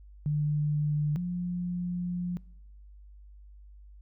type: tone pair in turn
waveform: sine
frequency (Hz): 149 / 177.19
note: D3 / F3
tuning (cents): +25 / +25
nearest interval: minor third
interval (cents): 300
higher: second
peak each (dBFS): -25 / -29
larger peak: first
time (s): 0.26-1.16 / 1.16-2.37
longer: second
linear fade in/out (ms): 0
effects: noise-tail reverb RT60 0.7 s tail -23 dB re dry + added 50 Hz sine -48 dBFS peak until 4.01 s